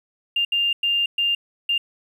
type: tone bursts at uneven times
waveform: triangle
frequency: 2800 Hz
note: F7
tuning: 4 cents sharp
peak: -14 dBFS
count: 5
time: 0.36-0.45 / 0.52-0.73 / 0.83-1.06 / 1.18-1.35 / 1.69-1.78 s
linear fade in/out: 5 ms
effects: tanh soft clip ceiling -16 dBFS